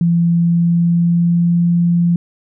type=tone with pitch glide; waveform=sine; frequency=170 to 172.17 Hz; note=F3 to F3; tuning=-46 to -24 cents; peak=-10 dBFS; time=0.01-2.16 s; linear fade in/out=2 ms; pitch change=+22 cents; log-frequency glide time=0.37-1.69 s; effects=none